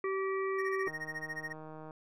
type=harmonic tone; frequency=385.4 Hz; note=G4; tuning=29 cents flat; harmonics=1 / 3 / 5 / 6; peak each=-32 / -38 / -42 / -47 dBFS; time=0.04-0.88 s; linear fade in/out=2 ms
type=tone with tremolo; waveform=triangle; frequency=1864.7 Hz; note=A#6; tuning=in tune; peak=-33 dBFS; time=0.58-1.53 s; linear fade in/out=10 ms; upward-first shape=sine; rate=14 Hz; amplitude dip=100%
type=click train; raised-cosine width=1 ms; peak=-34 dBFS; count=163; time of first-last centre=0.87-1.908 s; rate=156 Hz
effects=none